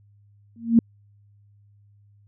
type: tone with exponential growth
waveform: sine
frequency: 230.6 Hz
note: A#3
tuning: 19 cents flat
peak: -8 dBFS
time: 0.56-0.79 s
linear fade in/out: 2 ms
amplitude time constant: 50 ms
effects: added 102 Hz sine -53 dBFS peak until 2.27 s